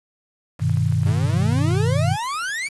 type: chord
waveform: sine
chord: G augmented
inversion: none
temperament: equal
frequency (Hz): 98 / 123.47 / 155.56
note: G2 / B2 / D#3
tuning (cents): 0 / 0 / 0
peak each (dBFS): -21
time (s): 0.59-2.17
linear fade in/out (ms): 50
type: clicks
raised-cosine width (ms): 0.5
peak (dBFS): -24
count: 12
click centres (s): 0.596 / 0.696 / 0.772 / 0.924 / 1.033 / 1.091 / 1.296 / 1.419 / 1.527 / 1.588 / 1.707 / 1.751
type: exponential sweep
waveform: 40% pulse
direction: up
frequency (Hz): 95.6 to 2349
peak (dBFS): -23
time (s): 1.05-2.69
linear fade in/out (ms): 20
effects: resampled to 24000 Hz + 7-bit